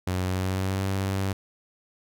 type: tone with pitch glide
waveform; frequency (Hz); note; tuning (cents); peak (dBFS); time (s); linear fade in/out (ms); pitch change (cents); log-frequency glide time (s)
sawtooth; 92 to 96.74; F#2 to G2; -9 to -22; -21; 0.07-1.33; 5; +87; 0.23-0.84
effects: none